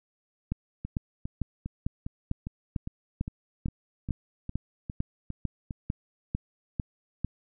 two click trains, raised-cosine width 5 ms, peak -22 / -16 dBFS, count 13 / 16, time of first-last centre 0.85-5.708 / 0.52-7.246 s, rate 2.47 / 2.23 Hz, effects none

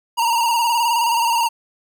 square tone with vibrato, 932.3 Hz, A#5, in tune, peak -16 dBFS, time 0.17-1.49 s, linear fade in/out 20 ms, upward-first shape square, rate 19 Hz, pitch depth 43 cents each way, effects none

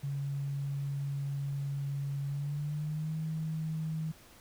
sine tone with pitch glide, 140 to 158.06 Hz, C#3 to D#3, +18 to +28 cents, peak -32 dBFS, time 0.03-4.12 s, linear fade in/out 10 ms, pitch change +210 cents, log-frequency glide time 2.27-3.16 s, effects pink hiss -57 dBFS RMS until 4.4 s

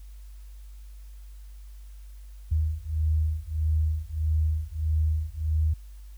sine beating tone pair, 77.4 / 79 Hz, D#2 / D#2, -9 / +27 cents, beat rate 1.6 Hz, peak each -26 dBFS, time 2.51-5.74 s, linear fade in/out 10 ms, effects added 50 Hz sine -41 dBFS peak until 6.17 s + white hiss -62 dBFS RMS until 6.17 s

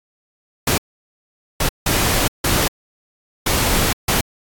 pink noise bursts at uneven times, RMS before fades -17 dBFS, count 6, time 0.67-0.78 / 1.6-1.69 / 1.86-2.28 / 2.44-2.68 / 3.46-3.93 / 4.08-4.21 s, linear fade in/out 5 ms, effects AAC 64 kbps

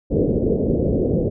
white low-pass noise, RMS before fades -19 dBFS, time 0.1-1.3 s, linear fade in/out 20 ms, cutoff 520 Hz, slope 48 dB/octave, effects none

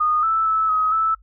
sine tone with pitch steps, 1231 / 1318 / 1307 / 1267 / 1313 Hz, D#6 / E6 / E6 / D#6 / E6, -19 / -1 / -15 / +31 / -7 cents, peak -16 dBFS, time 0-1.15 s, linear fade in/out 10 ms, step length 230 ms, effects noise-tail reverb RT60 0.1 s tail -23 dB re dry + added 50 Hz sine -48 dBFS peak until 1.22 s

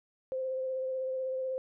sine tone with vibrato, 521 Hz, C5, 7 cents flat, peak -31 dBFS, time 0.32-1.58 s, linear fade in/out 0 ms, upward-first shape sine, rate 16 Hz, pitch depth 17 cents each way, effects none

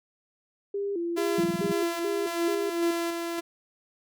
sine tone with vibrato, 370 Hz, F#4, in tune, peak -27 dBFS, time 0.74-2.91 s, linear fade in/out 5 ms, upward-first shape square, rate 2.3 Hz, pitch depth 140 cents each way
sawtooth tone with tremolo, 338.6 Hz, E4, 46 cents sharp, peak -23 dBFS, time 1.16-3.41 s, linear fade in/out 20 ms, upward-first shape square, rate 1.8 Hz, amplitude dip 30%
sine tone bursts, 186.7 Hz, F#3, 16 cents sharp, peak -25 dBFS, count 7, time 1.38-1.718 s, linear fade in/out 5 ms, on 26 ms, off 26 ms
effects none

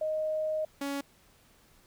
sine / sawtooth tone pair in turn, 622.3 / 280.1 Hz, D#5 / C#4, 0 / +18 cents, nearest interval octave + major second, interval 1382 cents, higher first, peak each -28 dBFS, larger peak neither, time 0.01-0.65 / 0.81-1.01 s, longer first, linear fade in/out 5 ms, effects pink hiss -62 dBFS RMS until 1.86 s

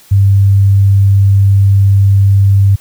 sine tone, 98.7 Hz, G2, 12 cents sharp, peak -4 dBFS, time 0.11-2.76 s, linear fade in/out 10 ms, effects white hiss -42 dBFS RMS until 2.8 s

